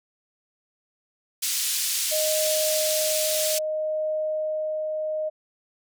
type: band-pass noise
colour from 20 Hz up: white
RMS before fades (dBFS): -26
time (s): 1.42-3.59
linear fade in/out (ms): 10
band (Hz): 3200 to 11000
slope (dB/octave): 12
type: tone with tremolo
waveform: sine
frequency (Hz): 620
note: D#5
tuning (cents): -6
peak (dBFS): -23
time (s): 2.11-5.3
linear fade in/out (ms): 20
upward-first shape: triangle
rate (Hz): 0.63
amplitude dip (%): 25
effects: none